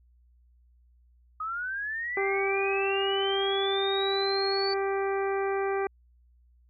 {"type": "linear sweep", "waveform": "sine", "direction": "up", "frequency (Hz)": [1244.5, 4536], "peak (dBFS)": -30, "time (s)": [1.4, 4.74], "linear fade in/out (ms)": 5}
{"type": "harmonic tone", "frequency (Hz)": 392, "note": "G4", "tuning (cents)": 0, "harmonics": [1, 2, 3, 4, 5, 6], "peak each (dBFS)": [-27, -33, -37, -39, -41, -43], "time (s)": [2.17, 5.87], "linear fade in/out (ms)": 2}
{"effects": ["added 60 Hz sine -58 dBFS peak until 6.69 s"]}